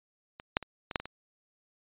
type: clicks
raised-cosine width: 0.3 ms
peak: -26 / -8 / -25 / -21 / -9 / -22 / -24 dBFS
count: 7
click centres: 0.399 / 0.569 / 0.627 / 0.912 / 0.958 / 1 / 1.056 s
effects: resampled to 8000 Hz

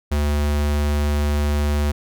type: tone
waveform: square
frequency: 73.42 Hz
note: D2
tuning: in tune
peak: -18 dBFS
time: 0.11-1.92 s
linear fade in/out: 10 ms
effects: none

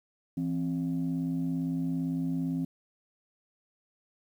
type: tone pair together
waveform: sine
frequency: 166.31 / 264 Hz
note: E3 / C4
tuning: +16 / +16 cents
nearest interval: minor sixth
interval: 800 cents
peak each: -30 / -29 dBFS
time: 0.37-2.65 s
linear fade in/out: 5 ms
effects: tanh soft clip ceiling -23 dBFS + 10-bit

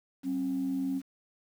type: tone pair together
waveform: sine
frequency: 190.3 / 269.3 Hz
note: F#3 / C#4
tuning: +49 / -50 cents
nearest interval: tritone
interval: 601 cents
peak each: -37 / -28 dBFS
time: 0.23-1.02 s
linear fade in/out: 50 ms
effects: tanh soft clip ceiling -23 dBFS + 9-bit

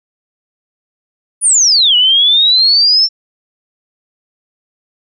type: exponential two-way sweep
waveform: sine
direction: down then up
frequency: 9956 to 2899 to 5430 Hz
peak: -6 dBFS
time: 1.41-3.09 s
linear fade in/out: 50 ms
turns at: 1.96 s
effects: none

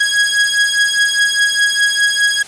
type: beating tone pair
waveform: sawtooth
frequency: 1653 / 1657.9 Hz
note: G#6 / G#6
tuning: -9 / -3 cents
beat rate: 4.9 Hz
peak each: -11 dBFS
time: 0-2.43 s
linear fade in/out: 10 ms
effects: white hiss -35 dBFS RMS until 2.47 s + resampled to 22050 Hz

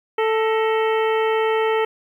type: harmonic tone with a mistuned harmonic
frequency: 441.3 Hz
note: A4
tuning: 5 cents sharp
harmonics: 1 / 2 / 3 / 4 / 5 / 6 / 7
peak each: -18 / -24 / -28 / -30 / -32 / -34 / -35 dBFS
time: 0.18-1.85 s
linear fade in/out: 5 ms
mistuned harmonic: 4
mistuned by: +110 cents
effects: 9-bit

